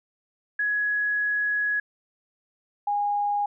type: tone pair in turn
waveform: sine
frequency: 1677 / 819.8 Hz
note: G#6 / G#5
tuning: +16 / -23 cents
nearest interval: octave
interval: 1239 cents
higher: first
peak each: -22 dBFS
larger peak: neither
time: 0.59-1.8 / 2.87-3.46 s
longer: first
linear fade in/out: 5 ms
effects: none